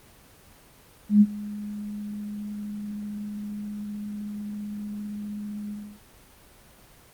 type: tone with ADSR envelope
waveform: sine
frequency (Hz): 207.7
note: G#3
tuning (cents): 0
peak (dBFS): -10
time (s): 1.09-6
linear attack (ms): 120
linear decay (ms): 47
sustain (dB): -21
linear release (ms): 290
effects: pink hiss -53 dBFS RMS until 7.13 s + Opus 24 kbps